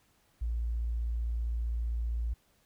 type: tone with tanh clipping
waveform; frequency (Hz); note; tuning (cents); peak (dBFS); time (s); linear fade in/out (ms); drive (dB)
triangle; 57.7; A#1; -17; -29; 0.41-2.34; 10; 3
effects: pink hiss -69 dBFS RMS until 2.65 s